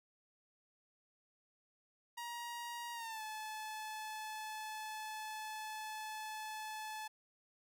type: tone with pitch glide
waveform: sawtooth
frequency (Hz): 948 to 864.3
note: A#5 to A5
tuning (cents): +29 to -31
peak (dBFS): -39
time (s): 2.17-7.08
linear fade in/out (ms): 10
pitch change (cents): -160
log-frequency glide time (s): 2.93-3.22
effects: none